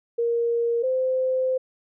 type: tone pair in turn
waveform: sine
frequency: 468.5 / 517.1 Hz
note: A#4 / C5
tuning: +9 / -20 cents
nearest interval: major second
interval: 171 cents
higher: second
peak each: -20 dBFS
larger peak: neither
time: 0.18-0.83 / 0.83-1.58 s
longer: second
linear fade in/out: 10 ms
effects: none